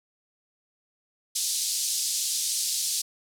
pink band-pass noise, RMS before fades -28 dBFS, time 1.35-3.02 s, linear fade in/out 10 ms, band 4300 to 11000 Hz, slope 24 dB/octave, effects none

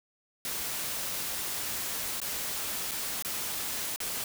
white noise with dropouts, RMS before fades -34 dBFS, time 0.45-4.24 s, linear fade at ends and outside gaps 1 ms, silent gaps 2.202-2.216 / 2.911-2.916 / 3.224-3.248 / 3.961-4.003 s, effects none

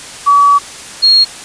sine tone pair in turn, 1141 / 4281 Hz, C#6 / C8, +50 / +39 cents, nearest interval octave + major seventh, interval 2289 cents, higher second, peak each -4 dBFS, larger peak neither, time 0.26-0.59 / 1.02-1.25 s, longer first, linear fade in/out 20 ms, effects white hiss -29 dBFS RMS until 1.44 s + resampled to 22050 Hz

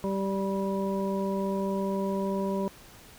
harmonic tone, 195 Hz, G3, 9 cents flat, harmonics 1 / 2 / 3 / 5, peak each -29 / -32 / -34 / -36 dBFS, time 0.04-2.68 s, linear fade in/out 0 ms, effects pink hiss -51 dBFS RMS until 3.18 s

